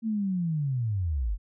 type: linear sweep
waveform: sine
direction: down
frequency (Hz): 228.2 to 42.08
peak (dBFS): -25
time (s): 0.02-1.38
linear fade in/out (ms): 50
effects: none